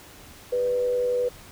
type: tone with frequency modulation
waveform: sine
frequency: 493.9 Hz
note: B4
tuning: in tune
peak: -21 dBFS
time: 0.52-1.29 s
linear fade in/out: 10 ms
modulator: 98.4 Hz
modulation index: 0.27
effects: pink hiss -47 dBFS RMS until 1.51 s